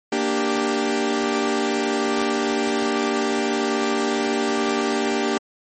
sawtooth chord, G minor, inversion first, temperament equal, 233.1 / 293.7 / 392 Hz, Bb3 / D4 / G4, 0 / 0 / 0 cents, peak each -21 / -21 / -19 dBFS, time 0.12-5.38 s, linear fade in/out 5 ms, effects MP3 32 kbps

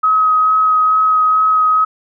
sine tone with vibrato, 1269 Hz, D#6, 34 cents sharp, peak -9 dBFS, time 0.03-1.85 s, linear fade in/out 10 ms, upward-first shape sine, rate 2.3 Hz, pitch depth 11 cents each way, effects none

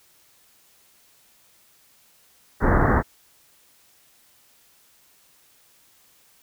pink low-pass noise, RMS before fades -18 dBFS, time 2.6-3.03 s, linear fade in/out 50 ms, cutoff 1900 Hz, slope 96 dB/octave, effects white hiss -58 dBFS RMS until 6.42 s

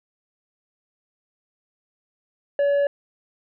sine tone with tanh clipping, 568 Hz, C#5, 42 cents sharp, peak -18 dBFS, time 2.59-2.87 s, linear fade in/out 2 ms, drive 5 dB, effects none

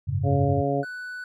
sine chord, F# suspended second, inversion none, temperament equal, 92.5 / 103.83 / 138.59 Hz, F#2 / G#2 / C#3, 0 / 0 / 0 cents, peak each -27 dBFS, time 0.07-0.62 s, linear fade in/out 20 ms
harmonic tone, 140 Hz, C#3, 18 cents sharp, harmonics 1 / 2 / 3 / 4 / 5, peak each -28 / -28 / -28 / -28 / -28 dBFS, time 0.23-0.85 s, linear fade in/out 50 ms
triangle tone, 1488 Hz, F#6, 9 cents sharp, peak -31 dBFS, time 0.83-1.24 s, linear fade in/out 2 ms
effects none

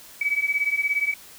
sine beating tone pair, 2271 / 2288 Hz, C#7 / D7, +41 / -46 cents, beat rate 17 Hz, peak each -25 / -23 dBFS, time 0.21-1.14 s, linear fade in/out 5 ms, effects white hiss -46 dBFS RMS until 1.38 s

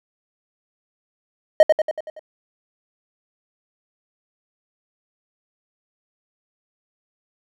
triangle tone with echo, 622.3 Hz, D#5, in tune, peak -3 dBFS, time 1.6-1.63 s, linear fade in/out 2 ms, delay 94 ms, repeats 6, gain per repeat -5 dB, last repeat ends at 2.194 s, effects none

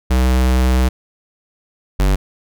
square tone pair in turn, 63.6 / 48.19 Hz, C2 / G1, -48 / -29 cents, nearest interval perfect fourth, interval 481 cents, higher first, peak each -12 dBFS, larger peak neither, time 0.1-0.89 / 1.99-2.16 s, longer first, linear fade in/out 10 ms, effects none

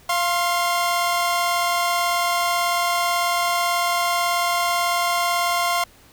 sawtooth tone pair together, 694.6 / 1061 Hz, F5 / C6, -10 / +24 cents, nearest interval perfect fifth, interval 734 cents, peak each -18 dBFS, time 0.09-5.84 s, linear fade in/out 5 ms, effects pink hiss -51 dBFS RMS until 6.12 s

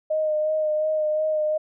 sine tone with vibrato, 617 Hz, D#5, 15 cents flat, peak -20 dBFS, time 0.1-1.58 s, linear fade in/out 10 ms, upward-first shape sine, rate 2.8 Hz, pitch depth 21 cents each way, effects none

